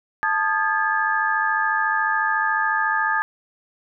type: tone cluster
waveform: sine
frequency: 880 / 1230 / 1622 / 1716 Hz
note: A5 / D#6 / G#6 / A6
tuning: 0 / -20 / -41 / -44 cents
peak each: -24 dBFS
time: 0.23-3.22 s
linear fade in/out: 0 ms
effects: none